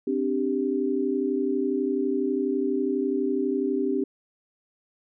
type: chord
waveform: sine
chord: C suspended second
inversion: none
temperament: equal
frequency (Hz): 261.6 / 293.7 / 392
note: C4 / D4 / G4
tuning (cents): 0 / 0 / 0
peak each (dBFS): -27 / -28 / -26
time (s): 0.07-4.04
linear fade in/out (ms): 5
effects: none